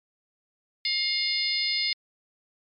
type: harmonic tone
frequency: 713 Hz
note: F5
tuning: 36 cents sharp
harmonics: 3 / 4 / 5 / 6 / 7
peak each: -30 / -37 / -32 / -29 / -28 dBFS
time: 0.85-1.93 s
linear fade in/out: 2 ms
effects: MP3 48 kbps